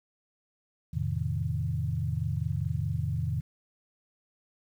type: chord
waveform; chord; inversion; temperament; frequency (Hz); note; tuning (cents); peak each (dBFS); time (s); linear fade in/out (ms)
sine; F dominant seventh; none; equal with one note detuned; 85.86 / 110 / 130.81 / 155.56; F2 / A2 / C3 / Eb3; -29 / 0 / 0 / 0; -33; 0.93-3.41; 10
effects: 10-bit